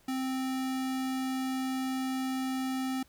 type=tone; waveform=square; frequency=261.6 Hz; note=C4; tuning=in tune; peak=-31 dBFS; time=0.08-3.03 s; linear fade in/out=5 ms; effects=pink hiss -64 dBFS RMS until 3.08 s